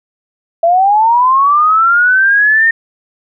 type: linear sweep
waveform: sine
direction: up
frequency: 659.3 to 1838 Hz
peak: -6 dBFS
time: 0.63-2.71 s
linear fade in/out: 5 ms
effects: none